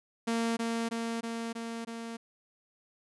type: tone with echo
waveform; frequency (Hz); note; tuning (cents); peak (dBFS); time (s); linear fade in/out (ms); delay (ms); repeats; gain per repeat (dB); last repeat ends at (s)
sawtooth; 230; A#3; -23; -24; 0.27-0.57; 10; 320; 5; -2; 2.17
effects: resampled to 24000 Hz